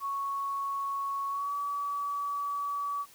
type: tone with pitch glide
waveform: sine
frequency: 1108.7 to 1143.2 Hz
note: C#6 to D6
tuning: 0 to -47 cents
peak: -30 dBFS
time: 0-3.06 s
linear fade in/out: 50 ms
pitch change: +53 cents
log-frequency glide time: 1.29-1.53 s
effects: white hiss -56 dBFS RMS until 3.14 s